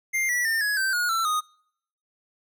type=tone with pitch steps; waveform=square; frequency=2100 / 1948.1 / 1807.2 / 1676.4 / 1555.2 / 1442.7 / 1338.3 / 1241.5 Hz; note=C7 / B6 / A6 / G#6 / G6 / F#6 / E6 / D#6; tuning=+6 / -24 / +46 / +16 / -14 / -44 / +26 / -4 cents; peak=-23 dBFS; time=0.13-1.41 s; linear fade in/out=20 ms; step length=160 ms; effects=noise-tail reverb RT60 0.7 s tail -26 dB re dry